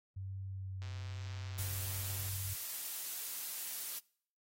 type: tone with vibrato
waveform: sine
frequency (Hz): 95.5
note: G2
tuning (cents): -45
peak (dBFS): -40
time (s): 0.16-2.54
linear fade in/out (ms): 10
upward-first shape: sine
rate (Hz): 1.1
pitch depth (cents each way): 14
type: click train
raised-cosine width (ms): 0.2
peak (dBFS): -35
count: 189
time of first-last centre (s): 0.82-2.289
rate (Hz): 128
type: noise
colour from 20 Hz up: blue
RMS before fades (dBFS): -41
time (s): 1.58-3.99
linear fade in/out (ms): 5
effects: noise-tail reverb RT60 0.6 s tail -25 dB re dry + AAC 48 kbps